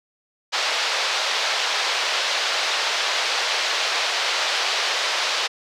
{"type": "band-pass noise", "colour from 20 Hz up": "white", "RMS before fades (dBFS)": -23, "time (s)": [0.52, 5.48], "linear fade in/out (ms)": 20, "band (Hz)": [500, 4900], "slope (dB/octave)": 24, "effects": []}